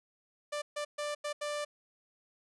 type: tone bursts at uneven times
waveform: sawtooth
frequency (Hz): 590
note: D5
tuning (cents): +8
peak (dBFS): -30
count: 5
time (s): 0.52-0.62 / 0.76-0.85 / 0.98-1.15 / 1.24-1.33 / 1.41-1.65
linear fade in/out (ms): 10
effects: resampled to 24000 Hz